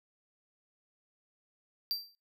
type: tone with exponential decay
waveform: square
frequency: 4699 Hz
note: D8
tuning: in tune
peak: -28 dBFS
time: 1.91-2.15 s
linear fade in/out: 0 ms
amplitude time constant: 51 ms
effects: noise-tail reverb RT60 0.2 s tail -19 dB re dry